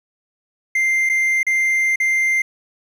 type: tone with dropouts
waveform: triangle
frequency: 2093 Hz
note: C7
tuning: in tune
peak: -13 dBFS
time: 0.75-2.42 s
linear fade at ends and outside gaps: 5 ms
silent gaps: 1.092-1.096 / 1.431-1.466 / 1.959-2 s
effects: 9-bit